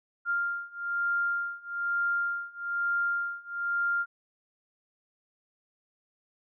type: beating tone pair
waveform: sine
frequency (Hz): 1396.9 / 1398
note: F6 / F6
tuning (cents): 0 / +1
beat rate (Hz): 1.1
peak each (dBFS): -31 / -30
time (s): 0.25-4.06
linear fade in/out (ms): 50
effects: none